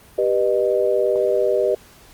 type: chord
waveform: sine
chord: G augmented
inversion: none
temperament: just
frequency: 392 / 490 / 612.5 Hz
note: G4 / B4 / D#5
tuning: 0 / -14 / -27 cents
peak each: -20 dBFS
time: 0.18-1.75 s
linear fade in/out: 5 ms
effects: pink hiss -48 dBFS RMS until 2.13 s + Opus 32 kbps